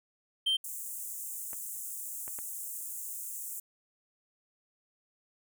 triangle tone, 3136 Hz, G7, in tune, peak -24 dBFS, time 0.46-0.57 s, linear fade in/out 10 ms
pink high-pass noise, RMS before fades -40 dBFS, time 0.64-3.6 s, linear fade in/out 5 ms, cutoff 7200 Hz, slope 48 dB/octave
clicks, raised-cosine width 0.5 ms, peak -31 dBFS, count 3, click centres 1.532 / 2.279 / 2.388 s
effects none

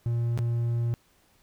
triangle tone with dropouts, 117.8 Hz, A#2, 19 cents sharp, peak -22 dBFS, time 0.06-0.94 s, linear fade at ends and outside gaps 0 ms, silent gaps 0.376-0.389 s, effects pink hiss -64 dBFS RMS until 1.42 s

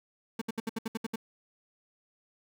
35% pulse tone bursts, 224.5 Hz, A3, 35 cents sharp, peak -29 dBFS, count 9, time 0.39-1.159 s, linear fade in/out 5 ms, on 25 ms, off 68 ms, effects none

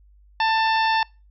harmonic tone, 889 Hz, A5, 18 cents sharp, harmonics 1 / 2 / 3 / 4 / 5 / 6, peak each -19 / -25 / -29 / -31 / -33 / -35 dBFS, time 0.4-1.03 s, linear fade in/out 2 ms, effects noise-tail reverb RT60 0.3 s tail -26 dB re dry + added 50 Hz sine -50 dBFS peak until 1.3 s

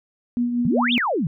sine tone with tremolo, 241.3 Hz, B3, 40 cents flat, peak -17 dBFS, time 0.37-0.98 s, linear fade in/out 0 ms, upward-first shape triangle, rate 5.4 Hz, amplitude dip 50%
sine exponential two-way sweep, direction up then down, 138.59 to 3729 to 138.59 Hz, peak -19 dBFS, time 0.65-1.27 s, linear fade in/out 2 ms, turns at 0.93 s
effects none

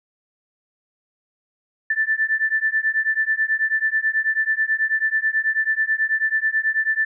sine beating tone pair, 1760 / 1769.2 Hz, A6 / A6, 0 / +9 cents, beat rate 9.2 Hz, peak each -21 / -21 dBFS, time 1.9-7.05 s, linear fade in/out 5 ms, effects none

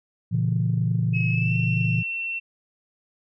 sine chord, A# diminished, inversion none, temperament just, 116.54 / 139.85 / 167.82 Hz, A#2 / C#3 / E3, 0 / +16 / +31 cents, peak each -22 / -27 / -24 dBFS, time 0.31-2.03 s, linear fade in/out 20 ms
sine tone with pitch glide, 2569 to 2705 Hz, E7 to E7, -45 to +44 cents, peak -26 dBFS, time 1.13-2.4 s, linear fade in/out 20 ms, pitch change +89 cents, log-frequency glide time 1.29-1.57 s
effects tanh soft clip ceiling -11 dBFS

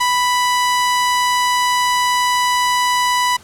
sawtooth tone, 989 Hz, B5, 2 cents sharp, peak -10 dBFS, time 0-3.37 s, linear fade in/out 10 ms, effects pink hiss -44 dBFS RMS until 3.43 s + low-pass 11000 Hz 12 dB/octave

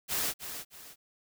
white noise with echo, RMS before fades -31 dBFS, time 0.08-0.34 s, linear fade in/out 50 ms, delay 310 ms, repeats 2, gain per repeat -9 dB, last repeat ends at 0.96 s, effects none

